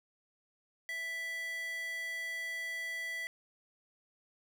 square tone with high-pass filter, 660 Hz, E5, 2 cents sharp, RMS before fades -39 dBFS, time 0.89-3.27 s, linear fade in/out 0 ms, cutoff 1800 Hz, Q 5.2, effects none

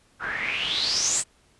white noise with low-pass filter sweep, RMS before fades -26 dBFS, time 0.19-1.24 s, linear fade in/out 50 ms, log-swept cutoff 1400 to 8400 Hz, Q 8.3, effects pink hiss -61 dBFS RMS until 1.59 s + resampled to 24000 Hz

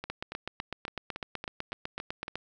two click trains, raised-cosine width 0.3 ms, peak -18 / -21 dBFS, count 19 / 9, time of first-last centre 0.1-2.356 / 0.04-2.281 s, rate 7.98 / 3.57 Hz, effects none

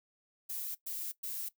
violet noise bursts, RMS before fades -39 dBFS, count 3, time 0.49-1.49 s, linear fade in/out 10 ms, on 260 ms, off 110 ms, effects noise-tail reverb RT60 0.1 s tail -17 dB re dry

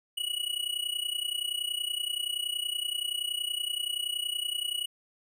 square tone with amplitude modulation, 2925 Hz, F#7, 21 cents flat, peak -27 dBFS, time 0.17-4.86 s, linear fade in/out 10 ms, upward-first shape sine, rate 30.6 Hz, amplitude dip 85%, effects none

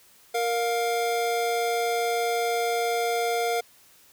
square tone pair together, 466.2 / 705.6 Hz, A#4 / F5, 0 / +18 cents, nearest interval perfect fifth, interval 718 cents, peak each -27 dBFS, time 0.34-3.61 s, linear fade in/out 10 ms, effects white hiss -56 dBFS RMS until 4.12 s

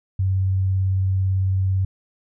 sine tone with vibrato, 95 Hz, F#2, 46 cents sharp, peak -17 dBFS, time 0.19-1.85 s, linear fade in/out 5 ms, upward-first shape sine, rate 18 Hz, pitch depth 11 cents each way, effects none

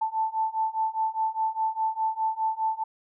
sine beating tone pair, 880 / 884.9 Hz, A5 / A5, 0 / +10 cents, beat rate 4.9 Hz, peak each -28 / -27 dBFS, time 0.01-2.84 s, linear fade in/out 10 ms, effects none

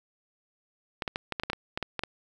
clicks, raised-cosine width 0.3 ms, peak -14 dBFS, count 12, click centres 1.022 / 1.078 / 1.159 / 1.323 / 1.398 / 1.435 / 1.5 / 1.532 / 1.775 / 1.827 / 1.993 / 2.036 s, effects 8-bit

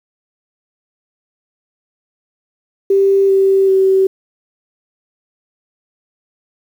sine tone with pitch steps, 392 / 387.5 / 383 Hz, G4 / G4 / G4, 0 / -20 / -40 cents, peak -8 dBFS, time 2.9-4.07 s, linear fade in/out 5 ms, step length 390 ms, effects 7-bit

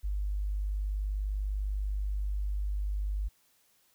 sine tone, 50.2 Hz, G1, 42 cents sharp, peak -29 dBFS, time 0.03-3.29 s, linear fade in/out 20 ms, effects white hiss -68 dBFS RMS until 3.94 s

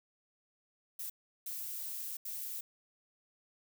violet noise bursts at uneven times, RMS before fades -41 dBFS, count 3, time 0.99-1.1 / 1.46-2.17 / 2.25-2.61 s, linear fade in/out 5 ms, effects none

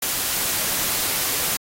white noise, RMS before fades -23 dBFS, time 0.02-1.57 s, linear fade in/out 5 ms, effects AAC 48 kbps

